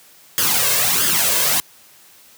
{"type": "noise with flanger", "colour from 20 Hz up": "white", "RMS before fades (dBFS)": -17, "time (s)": [0.38, 1.6], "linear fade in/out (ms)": 0, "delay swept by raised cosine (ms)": [0.61, 1.91], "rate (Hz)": 1.5, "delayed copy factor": 0.65, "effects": ["white hiss -48 dBFS RMS until 2.37 s", "high-pass 100 Hz 12 dB/octave"]}